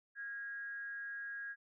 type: tone with amplitude modulation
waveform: sine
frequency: 1641 Hz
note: G#6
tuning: 21 cents flat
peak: -39 dBFS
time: 0.15-1.56 s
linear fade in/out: 50 ms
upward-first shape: sine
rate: 240 Hz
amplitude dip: 45%
effects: none